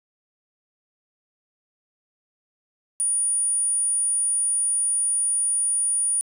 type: tone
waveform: sine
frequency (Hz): 9500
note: D9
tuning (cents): +19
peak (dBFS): -17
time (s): 3-6.21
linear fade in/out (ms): 0
effects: tanh soft clip ceiling -19 dBFS + 9-bit